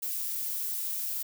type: noise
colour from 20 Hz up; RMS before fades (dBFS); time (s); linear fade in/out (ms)
violet; -33; 0.02-1.23; 10
effects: none